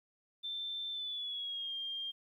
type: tone with pitch glide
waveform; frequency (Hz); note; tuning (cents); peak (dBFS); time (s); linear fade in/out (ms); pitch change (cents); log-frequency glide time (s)
sine; 3554 to 3203; A7 to G7; +17 to +37; -37; 0.43-2.12; 20; -180; 0.91-1.74
effects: 12-bit